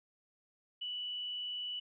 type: tone with frequency modulation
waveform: sine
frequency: 2960 Hz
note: F#7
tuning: in tune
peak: -37 dBFS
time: 0.81-1.8 s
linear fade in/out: 10 ms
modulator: 100 Hz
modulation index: 0.35
effects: none